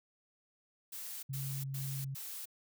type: noise bursts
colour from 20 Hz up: blue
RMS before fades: -44 dBFS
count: 4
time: 0.92-2.457 s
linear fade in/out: 10 ms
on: 310 ms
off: 99 ms
type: tone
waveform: sine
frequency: 135.8 Hz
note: C#3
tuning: 35 cents flat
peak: -37 dBFS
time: 1.29-2.15 s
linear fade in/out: 10 ms
effects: none